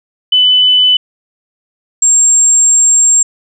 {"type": "tone pair in turn", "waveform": "sine", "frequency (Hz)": [3002, 7456], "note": ["F#7", "A#8"], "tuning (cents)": [24, -1], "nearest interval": "octave + major third", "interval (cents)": 1575, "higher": "second", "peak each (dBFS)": -5, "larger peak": "neither", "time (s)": [[0.32, 0.97], [2.02, 3.23]], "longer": "second", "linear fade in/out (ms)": 5, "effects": []}